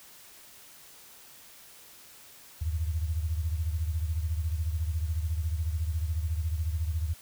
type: beating tone pair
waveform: sine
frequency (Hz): 77.78 / 91.78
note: D#2 / F#2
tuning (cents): 0 / -14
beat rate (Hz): 14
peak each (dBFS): -28 / -34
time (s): 2.61-7.14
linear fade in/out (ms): 10
effects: white hiss -52 dBFS RMS until 7.21 s